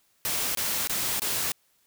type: noise bursts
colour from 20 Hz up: white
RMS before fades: -28 dBFS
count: 4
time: 0.25-1.519 s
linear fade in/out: 0 ms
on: 300 ms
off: 23 ms
effects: white hiss -67 dBFS RMS until 1.86 s